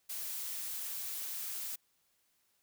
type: noise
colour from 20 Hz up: blue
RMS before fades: -40 dBFS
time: 0.09-1.76 s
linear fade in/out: 10 ms
effects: white hiss -75 dBFS RMS until 2.62 s